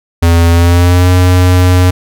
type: tone with pitch glide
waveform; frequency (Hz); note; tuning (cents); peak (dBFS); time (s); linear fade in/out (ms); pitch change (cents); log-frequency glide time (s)
square; 84.5 to 90.56; E2 to F#2; +43 to -37; -5; 0.22-1.91; 10; +120; 0.5-1.08
effects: none